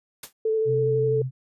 white noise with exponential decay, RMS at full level -31 dBFS, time 0.23-0.33 s, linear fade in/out 5 ms, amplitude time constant 21 ms
sine tone with vibrato, 440 Hz, A4, in tune, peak -20 dBFS, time 0.45-1.22 s, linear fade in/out 5 ms, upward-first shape square, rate 12 Hz, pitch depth 12 cents each way
sine tone, 130 Hz, C3, 11 cents flat, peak -25 dBFS, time 0.65-1.31 s, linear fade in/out 50 ms
effects resampled to 32000 Hz

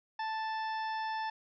harmonic tone, 880 Hz, A5, in tune, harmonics 1 / 2 / 3 / 4 / 5 / 6, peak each -34 / -41 / -51 / -51 / -57 / -50 dBFS, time 0.19-1.3 s, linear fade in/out 5 ms, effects none

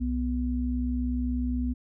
sine tone pair together, 64 / 247.6 Hz, C2 / B3, -38 / +5 cents, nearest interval octave + major seventh, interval 2343 cents, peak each -28 dBFS, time 0-1.74 s, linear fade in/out 20 ms, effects none

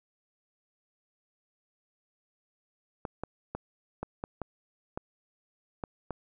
clicks, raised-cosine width 1 ms, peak -20 dBFS, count 9, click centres 3.052 / 3.236 / 3.55 / 4.03 / 4.239 / 4.417 / 4.975 / 5.838 / 6.107 s, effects none

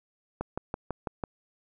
click train, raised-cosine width 1 ms, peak -17 dBFS, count 6, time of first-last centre 0.41-1.238 s, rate 6.04 Hz, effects none

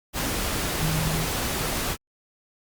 sine tone in noise, 157.9 Hz, D#3, 26 cents sharp, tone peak -25 dBFS, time 0.78-1.26 s, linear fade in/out 50 ms, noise pink, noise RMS -27 dBFS, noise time 0.13-1.97 s, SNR -1 dB, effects Opus 48 kbps

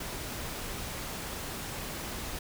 pink noise, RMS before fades -38 dBFS, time 0-2.39 s, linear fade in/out 5 ms, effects none

